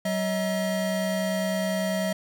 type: tone pair together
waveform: square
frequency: 189.32 / 638 Hz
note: F#3 / D#5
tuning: +40 / +43 cents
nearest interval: octave + major sixth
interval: 2103 cents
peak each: -28 dBFS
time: 0.05-2.13 s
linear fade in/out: 5 ms
effects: none